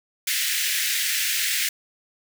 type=high-pass noise; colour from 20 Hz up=pink; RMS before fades=-24 dBFS; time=0.27-1.69 s; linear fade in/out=5 ms; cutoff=1700 Hz; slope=48 dB/octave; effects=none